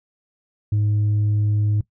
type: tone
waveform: sine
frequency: 104.8 Hz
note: G#2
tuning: 16 cents sharp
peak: -14 dBFS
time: 0.72-1.81 s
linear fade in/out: 5 ms
effects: noise-tail reverb RT60 0.1 s tail -20 dB re dry + tanh soft clip ceiling -15 dBFS